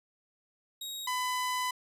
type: tone pair in turn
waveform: sawtooth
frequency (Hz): 3786 / 1002.8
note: A#7 / B5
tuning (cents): +26 / +26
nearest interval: octave + major seventh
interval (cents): 2300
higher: first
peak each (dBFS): -34 / -26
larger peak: second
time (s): 0.81-1.07 / 1.07-1.71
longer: second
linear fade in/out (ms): 5
effects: resampled to 32000 Hz